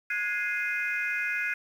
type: chord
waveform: sine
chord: Ab dominant seventh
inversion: third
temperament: equal with one note detuned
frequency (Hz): 1449.5 / 1661.2 / 2093 / 2489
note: Gb6 / Ab6 / C7 / Eb7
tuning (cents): -36 / 0 / 0 / 0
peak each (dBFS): -32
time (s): 0.1-1.54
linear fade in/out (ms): 5
effects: tanh soft clip ceiling -19 dBFS + 9-bit